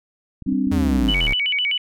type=clicks; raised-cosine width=5 ms; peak=-22 dBFS; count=6; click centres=0.423 / 0.466 / 0.526 / 0.672 / 0.768 / 0.842 s
type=chord; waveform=sine; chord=G suspended fourth; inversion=none; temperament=equal; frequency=196 / 261.6 / 293.7 Hz; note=G3 / C4 / D4; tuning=0 / 0 / 0 cents; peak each=-23 / -20 / -24 dBFS; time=0.46-1.12 s; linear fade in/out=20 ms
type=linear sweep; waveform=square; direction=down; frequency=87.31 to 30.13 Hz; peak=-21 dBFS; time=0.71-1.34 s; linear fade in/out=10 ms
type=tone with vibrato; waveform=sine; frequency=2590 Hz; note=E7; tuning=31 cents flat; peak=-18 dBFS; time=1.08-1.78 s; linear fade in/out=10 ms; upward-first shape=square; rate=7.9 Hz; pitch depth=240 cents each way
effects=none